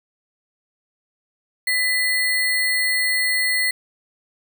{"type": "tone with sample-and-hold", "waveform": "sine", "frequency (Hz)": 1996, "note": "B6", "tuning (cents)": 18, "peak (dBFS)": -17, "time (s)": [1.67, 3.71], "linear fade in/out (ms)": 5, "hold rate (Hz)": 6300, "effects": []}